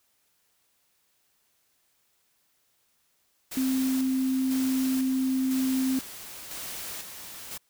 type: noise with tremolo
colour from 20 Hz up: white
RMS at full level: -37 dBFS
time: 3.51-7.58 s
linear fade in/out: 10 ms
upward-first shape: square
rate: 1 Hz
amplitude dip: 45%
type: tone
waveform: sine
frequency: 261.6 Hz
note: C4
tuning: in tune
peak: -23 dBFS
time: 3.57-5.99 s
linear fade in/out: 2 ms
effects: white hiss -70 dBFS RMS until 7.69 s